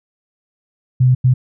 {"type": "tone bursts at uneven times", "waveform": "sine", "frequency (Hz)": 127.3, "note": "C3", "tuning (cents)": -47, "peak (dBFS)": -8, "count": 2, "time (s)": [[1, 1.15], [1.24, 1.34]], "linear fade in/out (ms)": 10, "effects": []}